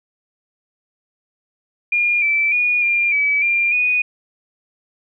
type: tone with pitch steps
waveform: sine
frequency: 2418 / 2326 / 2448 / 2396 / 2289 / 2389 / 2474 Hz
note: D7 / D7 / D#7 / D7 / D7 / D7 / D#7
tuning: +50 / -17 / -29 / +34 / -45 / +29 / -10 cents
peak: -14 dBFS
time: 1.92-4.02 s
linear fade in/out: 5 ms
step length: 300 ms
effects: none